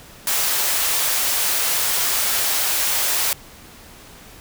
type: high-pass noise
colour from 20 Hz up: white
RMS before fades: -20 dBFS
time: 0.27-3.33 s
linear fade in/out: 2 ms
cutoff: 510 Hz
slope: 12 dB/octave
effects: pink hiss -43 dBFS RMS until 4.4 s